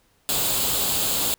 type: noise with comb filter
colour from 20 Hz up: white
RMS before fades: -23 dBFS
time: 0.29-1.34 s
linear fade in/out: 0 ms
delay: 0.26 ms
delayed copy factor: +0.6
effects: pink hiss -63 dBFS RMS until 1.38 s